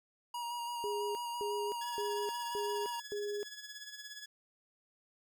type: tone with vibrato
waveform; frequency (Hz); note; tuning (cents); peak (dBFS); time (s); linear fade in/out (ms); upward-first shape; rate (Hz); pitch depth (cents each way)
square; 951; A#5; +34; -38; 0.34-3; 5; square; 6; 16
type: tone bursts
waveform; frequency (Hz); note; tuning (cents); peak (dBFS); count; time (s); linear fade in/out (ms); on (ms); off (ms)
sine; 412.2; G#4; -13; -35; 5; 0.84-3.43; 0; 310; 260
type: tone with tremolo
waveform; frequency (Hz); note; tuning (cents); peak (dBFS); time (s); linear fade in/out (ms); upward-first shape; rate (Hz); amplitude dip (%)
15% pulse; 1691; G#6; +31; -37; 1.81-4.26; 5; sine; 17; 60
effects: none